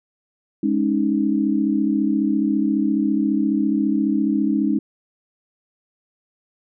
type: chord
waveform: sine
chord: Ab suspended fourth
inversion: none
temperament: just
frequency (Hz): 207.7 / 276.9 / 311.5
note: Ab3 / Db4 / Eb4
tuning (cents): 0 / -2 / +2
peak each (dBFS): -21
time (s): 0.63-4.79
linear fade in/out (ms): 5
effects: none